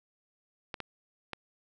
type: clicks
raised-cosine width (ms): 0.3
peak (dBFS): -20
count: 3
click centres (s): 0.742 / 0.803 / 1.333
effects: none